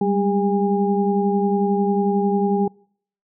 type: tone cluster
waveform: sine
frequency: 195.6 / 206.7 / 402.6 / 814 Hz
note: G3 / G#3 / G4 / G#5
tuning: -4 / -8 / +46 / -35 cents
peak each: -20 / -27 / -21 / -24 dBFS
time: 0.01-2.68 s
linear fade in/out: 5 ms
effects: noise-tail reverb RT60 0.6 s tail -26 dB re dry